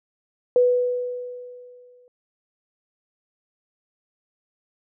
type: tone with exponential decay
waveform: sine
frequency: 493.9 Hz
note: B4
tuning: in tune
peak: -12 dBFS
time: 0.56-2.08 s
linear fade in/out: 1 ms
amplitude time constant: 330 ms
effects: none